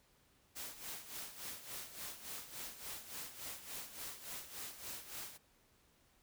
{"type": "noise with tremolo", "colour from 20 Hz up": "white", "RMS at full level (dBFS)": -45, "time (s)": [0.55, 5.38], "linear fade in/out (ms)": 20, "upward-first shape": "sine", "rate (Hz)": 3.5, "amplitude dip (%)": 70, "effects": ["pink hiss -71 dBFS RMS until 6.22 s"]}